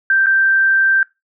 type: tone with dropouts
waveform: sine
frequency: 1568 Hz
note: G6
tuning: in tune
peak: -10 dBFS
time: 0.1-1.03 s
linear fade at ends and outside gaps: 2 ms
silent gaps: 0.261-0.267 s
effects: noise-tail reverb RT60 0.2 s tail -21 dB re dry